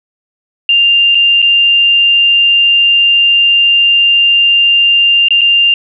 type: tone with dropouts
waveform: sine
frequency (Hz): 2794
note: F7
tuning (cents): 0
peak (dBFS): -5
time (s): 0.69-5.74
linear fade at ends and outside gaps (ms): 2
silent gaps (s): 1.148-1.152 / 1.419-1.425 / 5.285-5.306 / 5.41-5.415
effects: none